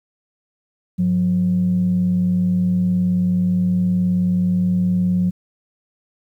sine tone pair together, 101.4 / 180.43 Hz, G#2 / F#3, -41 / -43 cents, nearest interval minor seventh, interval 998 cents, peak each -25 / -14 dBFS, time 0.98-5.31 s, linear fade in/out 20 ms, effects tanh soft clip ceiling -10 dBFS + 9-bit

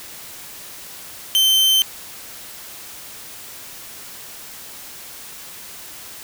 40% pulse tone, 3098 Hz, G7, 21 cents flat, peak -12 dBFS, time 1.35-1.82 s, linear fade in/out 0 ms, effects white hiss -37 dBFS RMS until 6.23 s

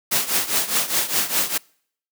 white noise with tremolo, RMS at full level -18 dBFS, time 0.11-1.58 s, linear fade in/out 10 ms, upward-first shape triangle, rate 4.9 Hz, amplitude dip 85%, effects noise-tail reverb RT60 0.6 s tail -26 dB re dry + high-pass 150 Hz 12 dB/octave

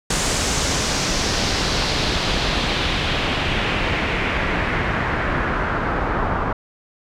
pink noise with low-pass filter sweep, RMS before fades -21 dBFS, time 0.1-6.53 s, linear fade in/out 5 ms, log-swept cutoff 7800 to 1200 Hz, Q 1.9, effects none

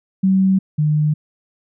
sine tone pair in turn, 190.7 / 151.36 Hz, G3 / D#3, -47 / -47 cents, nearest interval major third, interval 400 cents, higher first, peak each -11 / -13 dBFS, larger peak first, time 0.23-0.59 / 0.78-1.14 s, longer neither, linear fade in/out 10 ms, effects none

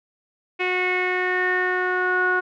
sawtooth tone with low-pass filter sweep, 365.1 Hz, F#4, 23 cents flat, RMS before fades -22 dBFS, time 0.59-2.41 s, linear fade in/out 20 ms, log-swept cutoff 2400 to 1400 Hz, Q 8.2, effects none

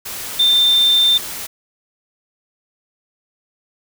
sine tone in noise, 3584 Hz, A7, 31 cents sharp, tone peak -10 dBFS, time 0.39-1.18 s, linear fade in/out 10 ms, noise white, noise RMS -28 dBFS, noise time 0.05-1.47 s, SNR +15 dB, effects none

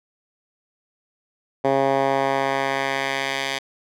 10% pulse tone with band-pass filter sweep, 136.2 Hz, C#3, 30 cents flat, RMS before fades -22 dBFS, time 1.64-3.59 s, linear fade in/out 10 ms, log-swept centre 590 to 3100 Hz, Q 1, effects none

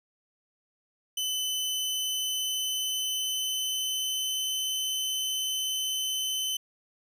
sawtooth tone with pitch glide, 3026 to 3047 Hz, F#7 to G7, +38 to -50 cents, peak -25 dBFS, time 1.17-6.57 s, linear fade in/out 5 ms, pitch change +12 cents, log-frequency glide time 1.44-4.53 s, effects none

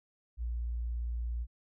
sine tone, 58.7 Hz, A#1, 13 cents sharp, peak -32 dBFS, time 0.37-1.47 s, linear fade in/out 50 ms, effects none

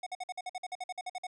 square tone bursts, 733 Hz, F#5, 16 cents flat, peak -36 dBFS, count 15, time 0.03-1.269 s, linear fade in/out 5 ms, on 35 ms, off 51 ms, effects resampled to 22050 Hz

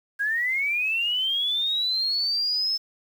sine linear sweep, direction up, 1608 to 5274 Hz, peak -22 dBFS, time 0.19-2.78 s, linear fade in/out 20 ms, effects 8-bit

